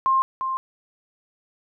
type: tone pair in turn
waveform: sine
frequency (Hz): 1061 / 1054.3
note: C6 / C6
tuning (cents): +24 / +13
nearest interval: unison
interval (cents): 11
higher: first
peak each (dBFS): -16 / -23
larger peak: first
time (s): 0.06-0.22 / 0.41-0.57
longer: neither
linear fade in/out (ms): 0
effects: none